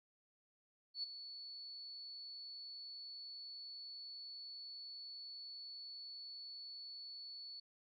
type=tone with ADSR envelope; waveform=sine; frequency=4435 Hz; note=C#8; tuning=in tune; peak=-37 dBFS; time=0.94-7.6 s; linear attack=93 ms; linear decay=13 ms; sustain=-11 dB; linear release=6 ms; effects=none